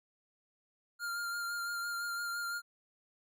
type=tone with vibrato; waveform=square; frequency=1400 Hz; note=F6; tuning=4 cents sharp; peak=-36 dBFS; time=0.99-2.62 s; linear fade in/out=50 ms; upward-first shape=sine; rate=5.9 Hz; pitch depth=20 cents each way; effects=none